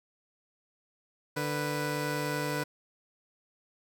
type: tone pair together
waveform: 15% pulse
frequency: 147.77 / 493.9 Hz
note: D3 / B4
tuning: +11 / 0 cents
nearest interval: octave + major sixth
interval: 2089 cents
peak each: -26 / -27 dBFS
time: 1.36-2.64 s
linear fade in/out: 10 ms
effects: none